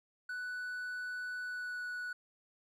triangle tone with pitch glide, 1486 to 1474 Hz, F#6 to F#6, +7 to -7 cents, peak -36 dBFS, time 0.29-2.13 s, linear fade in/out 5 ms, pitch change -14 cents, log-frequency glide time 1.42-1.84 s, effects none

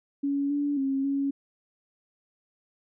sine tone with pitch steps, 281.1 / 287.9 / 270.9 / 277.5 Hz, C#4 / D4 / C#4 / C#4, +24 / -34 / -40 / +2 cents, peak -24 dBFS, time 0.23-1.31 s, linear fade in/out 10 ms, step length 270 ms, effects none

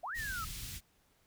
sine linear two-way sweep, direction up then down, 587.3 to 1918 to 1250 Hz, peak -37 dBFS, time 0.03-0.45 s, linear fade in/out 10 ms, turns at 0.15 s
pink band-stop noise, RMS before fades -43 dBFS, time 0.14-0.81 s, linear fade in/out 50 ms, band 130 to 2900 Hz, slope 12 dB/octave
effects pink hiss -71 dBFS RMS until 1.26 s

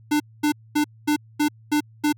square tone bursts, 298.2 Hz, D4, 27 cents sharp, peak -18 dBFS, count 7, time 0.11-2.127 s, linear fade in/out 10 ms, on 91 ms, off 230 ms, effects added 111 Hz sine -47 dBFS peak until 2.17 s

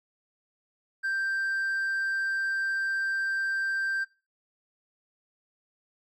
sine tone with hard clipping, 1573 Hz, G6, 6 cents sharp, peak -27 dBFS, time 1.03-4.05 s, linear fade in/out 20 ms, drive 2 dB, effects noise-tail reverb RT60 0.3 s tail -20 dB re dry + AAC 48 kbps

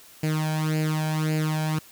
sawtooth tone with flanger, 155.56 Hz, D#3, in tune, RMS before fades -25 dBFS, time 0.23-1.79 s, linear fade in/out 5 ms, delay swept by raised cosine 0.42 to 1.27 ms, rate 1.8 Hz, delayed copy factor +0.75, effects white hiss -50 dBFS RMS until 1.91 s

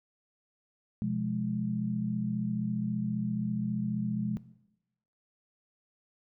sine chord, F diminished, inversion second, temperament just, 125.72 / 174.61 / 209.5 Hz, Cb3 / F3 / Ab3, +31 / 0 / +15 cents, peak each -35 / -35 / -30 dBFS, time 1.02-4.37 s, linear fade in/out 0 ms, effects noise-tail reverb RT60 0.9 s tail -18 dB re dry

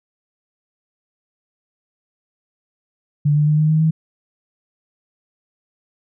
sine tone with pitch steps, 146.83 / 149.22 / 151.66 / 154.13 / 156.64 / 159.2 Hz, D3 / D3 / D#3 / D#3 / D#3 / D#3, 0 / +28 / -44 / -16 / +12 / +40 cents, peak -12 dBFS, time 3.25-3.91 s, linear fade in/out 10 ms, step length 110 ms, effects none

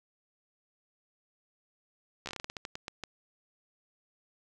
slowing click train, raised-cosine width 0.2 ms, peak -21 dBFS, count 14, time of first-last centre 2.26-3.037 s, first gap 13 ms, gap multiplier 1.23, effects none

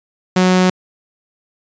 sawtooth tone, 183.9 Hz, F#3, 10 cents flat, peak -6 dBFS, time 0.36-0.7 s, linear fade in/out 5 ms, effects resampled to 16000 Hz

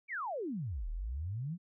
sine exponential two-way sweep, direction down then up, 2398 to 36.51 to 186.9 Hz, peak -35 dBFS, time 0.08-1.58 s, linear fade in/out 50 ms, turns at 0.89 s, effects none

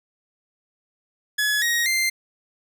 sawtooth tone with pitch steps, 1697 / 1882.9 / 2089 Hz, G#6 / A#6 / C7, +37 / +17 / -3 cents, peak -16 dBFS, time 1.38-2.1 s, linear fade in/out 10 ms, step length 240 ms, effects none

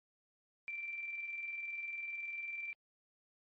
sine tone with tremolo, 2349 Hz, D7, in tune, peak -38 dBFS, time 0.68-2.73 s, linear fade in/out 0 ms, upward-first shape square, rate 20 Hz, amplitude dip 35%, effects MP3 32 kbps

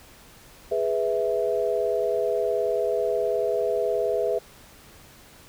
sine chord, E major, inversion first, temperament equal with one note detuned, 415.3 / 493.9 / 655.8 Hz, G#4 / B4 / E5, 0 / 0 / -9 cents, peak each -26 dBFS, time 0.71-4.39 s, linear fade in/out 10 ms, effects pink hiss -50 dBFS RMS until 5.48 s

